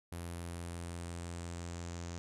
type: tone with low-pass filter sweep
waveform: sawtooth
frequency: 85.8 Hz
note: F2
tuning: 30 cents flat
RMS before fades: -43 dBFS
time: 0.12-2.18 s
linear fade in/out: 0 ms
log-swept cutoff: 11000 to 6800 Hz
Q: 3.9
effects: none